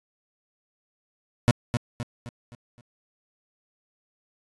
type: tone with echo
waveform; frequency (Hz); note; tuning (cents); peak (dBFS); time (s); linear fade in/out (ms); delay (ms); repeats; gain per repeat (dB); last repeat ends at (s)
30% pulse; 119.5; A#2; +43; -12; 1.48-1.51; 0; 260; 5; -7; 2.81
effects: resampled to 24000 Hz